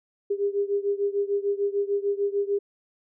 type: beating tone pair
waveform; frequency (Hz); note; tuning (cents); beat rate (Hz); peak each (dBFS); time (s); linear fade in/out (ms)
sine; 400.5 / 407.2; G4 / G#4; +37 / -34; 6.7; -25 / -27; 0.3-2.59; 10
effects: none